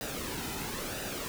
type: noise with flanger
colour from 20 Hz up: pink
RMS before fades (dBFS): -37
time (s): 0.01-1.28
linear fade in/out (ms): 0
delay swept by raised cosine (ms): 0.91 to 1.82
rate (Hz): 1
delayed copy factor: -0.55
effects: none